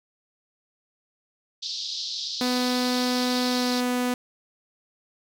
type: band-pass noise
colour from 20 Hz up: white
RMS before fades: -32 dBFS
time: 1.62-3.81 s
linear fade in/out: 10 ms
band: 3600 to 5200 Hz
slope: 48 dB/octave
type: tone with pitch glide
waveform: sawtooth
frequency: 249.4 to 248 Hz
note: B3 to B3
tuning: +17 to +7 cents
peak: -19 dBFS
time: 2.41-4.14 s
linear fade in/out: 2 ms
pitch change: -10 cents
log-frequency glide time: 3.51-3.7 s
effects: none

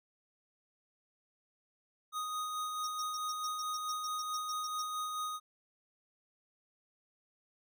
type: tone with tremolo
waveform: square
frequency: 1244.5 Hz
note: D#6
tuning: in tune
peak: -35 dBFS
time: 2.12-5.4 s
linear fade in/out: 50 ms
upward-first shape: sine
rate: 4.6 Hz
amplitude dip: 30%
type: tone bursts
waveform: sine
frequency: 5600 Hz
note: F8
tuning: 4 cents sharp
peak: -39 dBFS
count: 14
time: 2.84-4.82 s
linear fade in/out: 2 ms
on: 30 ms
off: 120 ms
effects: none

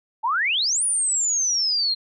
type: exponential two-way sweep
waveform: sine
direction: up then down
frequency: 846 to 9800 to 4136 Hz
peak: -19 dBFS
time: 0.23-1.95 s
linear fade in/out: 20 ms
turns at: 0.84 s
effects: none

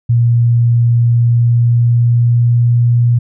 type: tone with pitch glide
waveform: sine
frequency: 118.4 to 119.71 Hz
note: A#2 to A#2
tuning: +27 to +46 cents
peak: -7 dBFS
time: 0.09-3.19 s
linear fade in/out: 10 ms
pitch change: +19 cents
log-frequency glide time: 1.09-2.97 s
effects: none

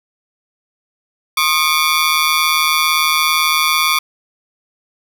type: ring-modulated tone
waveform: 15% pulse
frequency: 1153 Hz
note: D6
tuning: 32 cents flat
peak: -3 dBFS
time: 1.37-3.99 s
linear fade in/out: 5 ms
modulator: 78.9 Hz
effects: none

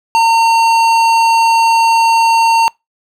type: tone with tanh clipping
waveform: sine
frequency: 912 Hz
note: A#5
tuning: 38 cents flat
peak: -9 dBFS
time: 0.15-2.68 s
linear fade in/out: 0 ms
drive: 16 dB
effects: noise-tail reverb RT60 0.2 s tail -26 dB re dry

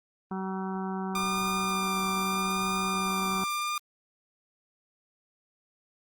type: harmonic tone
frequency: 190 Hz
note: F#3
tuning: 46 cents sharp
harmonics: 1 / 2 / 4 / 5 / 6 / 7 / 8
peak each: -32 / -38 / -39 / -40 / -45 / -44 / -49 dBFS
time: 0.31-3.44 s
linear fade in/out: 2 ms
type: tone with vibrato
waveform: sawtooth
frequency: 1200 Hz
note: D6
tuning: 37 cents sharp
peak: -25 dBFS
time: 1.15-3.78 s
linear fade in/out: 2 ms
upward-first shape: sine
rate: 0.8 Hz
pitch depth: 16 cents each way
effects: Opus 24 kbps

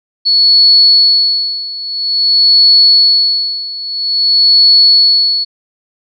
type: tone with tremolo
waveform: sine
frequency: 4400 Hz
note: C#8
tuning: 14 cents flat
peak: -3 dBFS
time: 0.25-5.45 s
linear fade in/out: 20 ms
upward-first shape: sine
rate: 0.5 Hz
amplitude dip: 85%
effects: none

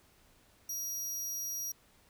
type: tone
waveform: sawtooth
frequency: 5740 Hz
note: F8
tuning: 47 cents sharp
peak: -33 dBFS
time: 0.69-1.72 s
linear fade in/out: 5 ms
effects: pink hiss -65 dBFS RMS until 2.09 s

